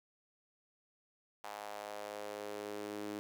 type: tone with high-pass filter sweep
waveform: sawtooth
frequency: 103.83 Hz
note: G#2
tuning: in tune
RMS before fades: -44 dBFS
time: 1.44-3.19 s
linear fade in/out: 0 ms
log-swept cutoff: 790 to 310 Hz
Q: 2.6
effects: 12-bit